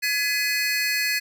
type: tone cluster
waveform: square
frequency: 1688 / 2013 / 2516 / 4364 Hz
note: G#6 / B6 / D#7 / C#8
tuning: +28 / +33 / +19 / -28 cents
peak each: -28 dBFS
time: 0.02-1.2 s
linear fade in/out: 20 ms
effects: none